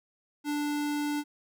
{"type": "tone", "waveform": "square", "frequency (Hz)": 293.7, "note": "D4", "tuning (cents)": 0, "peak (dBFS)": -29, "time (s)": [0.44, 1.24], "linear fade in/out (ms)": 50, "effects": []}